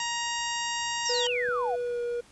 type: harmonic tone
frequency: 940 Hz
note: A#5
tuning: 14 cents sharp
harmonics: 1 / 2 / 3 / 4 / 5 / 6 / 7 / 8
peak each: -33 / -35 / -35 / -40 / -41 / -39 / -41 / -39 dBFS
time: 0-1.27 s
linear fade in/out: 2 ms
type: exponential sweep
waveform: sine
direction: down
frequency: 6070 to 654 Hz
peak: -28 dBFS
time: 1.05-1.76 s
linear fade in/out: 10 ms
type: tone with pitch glide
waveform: triangle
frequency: 489.7 to 478.5 Hz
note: B4 to A#4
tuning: -15 to +45 cents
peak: -26 dBFS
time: 1.09-2.21 s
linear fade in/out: 10 ms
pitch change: -40 cents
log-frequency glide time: 1.74-2.01 s
type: click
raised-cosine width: 3 ms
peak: -35 dBFS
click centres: 1.488 s
effects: pink hiss -56 dBFS RMS until 2.31 s + resampled to 24000 Hz